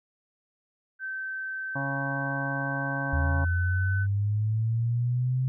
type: tone with pitch glide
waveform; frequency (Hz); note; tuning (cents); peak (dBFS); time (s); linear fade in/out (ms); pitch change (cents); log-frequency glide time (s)
sine; 1545 to 1510.6; G6 to F#6; -26 to +35; -31; 0.99-4.07; 50; -39; 3.1-3.54
type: harmonic tone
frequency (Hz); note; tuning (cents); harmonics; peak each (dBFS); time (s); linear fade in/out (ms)
138; C#3; -7; 1 / 2 / 4 / 5 / 6 / 7 / 8; -32 / -35 / -38 / -39 / -40 / -40 / -41; 1.75-3.45; 10
type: linear sweep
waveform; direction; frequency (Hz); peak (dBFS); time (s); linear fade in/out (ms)
sine; up; 77.78 to 130.81; -23; 3.13-5.48; 0
effects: none